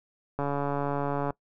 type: click train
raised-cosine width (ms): 1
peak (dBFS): -16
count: 131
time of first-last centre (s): 0.39-1.305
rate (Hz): 142
effects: noise-tail reverb RT60 0.1 s tail -22 dB re dry